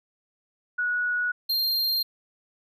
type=tone pair in turn; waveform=sine / square; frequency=1463 / 4192 Hz; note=F#6 / C8; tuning=-20 / +2 cents; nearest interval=octave + tritone; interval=1822 cents; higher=second; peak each=-23 dBFS; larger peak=neither; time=0.78-1.32 / 1.49-2.03 s; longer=neither; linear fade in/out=10 ms; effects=none